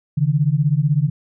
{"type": "beating tone pair", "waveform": "sine", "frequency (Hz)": [139.5, 155.5], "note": ["C#3", "D#3"], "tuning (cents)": [11, -1], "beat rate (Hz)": 16, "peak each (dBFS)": -17, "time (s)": [0.17, 1.1], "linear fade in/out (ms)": 10, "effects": []}